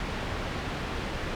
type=low-pass noise; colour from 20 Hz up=pink; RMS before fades=-33 dBFS; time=0-1.35 s; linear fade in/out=2 ms; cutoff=3100 Hz; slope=12 dB/octave; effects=none